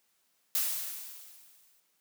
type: noise with exponential decay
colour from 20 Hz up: blue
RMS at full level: -28 dBFS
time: 0.55-1.8 s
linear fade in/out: 0 ms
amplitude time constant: 270 ms
effects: white hiss -73 dBFS RMS until 2 s + high-pass 150 Hz 12 dB/octave